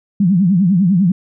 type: tone with vibrato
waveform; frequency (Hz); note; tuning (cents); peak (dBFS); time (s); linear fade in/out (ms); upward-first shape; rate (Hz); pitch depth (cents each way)
sine; 185; F#3; 0; -9; 0.2-1.12; 5; triangle; 10; 230
effects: none